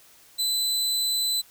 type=tone; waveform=sawtooth; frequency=4015 Hz; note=B7; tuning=28 cents sharp; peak=-20 dBFS; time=0.38-1.42 s; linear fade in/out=20 ms; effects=white hiss -54 dBFS RMS until 1.5 s